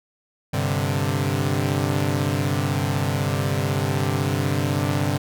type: chord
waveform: sawtooth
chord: G suspended fourth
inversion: none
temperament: equal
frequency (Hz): 98 / 130.81 / 146.83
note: G2 / C3 / D3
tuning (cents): 0 / 0 / 0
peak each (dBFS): -21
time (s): 0.53-5.18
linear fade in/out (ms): 10
effects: none